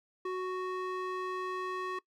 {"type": "tone with band-pass filter sweep", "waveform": "square", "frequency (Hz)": 370, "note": "F#4", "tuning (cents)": 0, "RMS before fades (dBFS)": -36, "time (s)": [0.25, 1.99], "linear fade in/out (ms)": 5, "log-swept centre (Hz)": [780, 1200], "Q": 1.2, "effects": ["noise-tail reverb RT60 0.1 s tail -21 dB re dry"]}